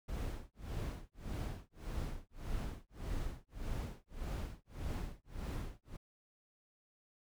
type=noise with tremolo; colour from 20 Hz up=brown; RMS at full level=-38 dBFS; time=0.08-5.97 s; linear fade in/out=10 ms; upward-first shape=sine; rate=1.7 Hz; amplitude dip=100%; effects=none